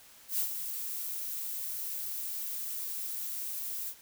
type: noise with ADSR envelope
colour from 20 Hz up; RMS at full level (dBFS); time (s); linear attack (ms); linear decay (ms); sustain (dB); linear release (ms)
violet; -29; 0.28-3.95; 110; 92; -8; 67
effects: white hiss -56 dBFS RMS until 4.01 s